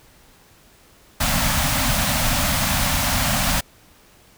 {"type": "band-stop noise", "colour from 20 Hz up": "pink", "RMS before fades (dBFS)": -20, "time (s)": [1.2, 3.61], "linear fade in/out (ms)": 10, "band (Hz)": [280, 550], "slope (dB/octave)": 96, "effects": ["pink hiss -52 dBFS RMS until 4.37 s"]}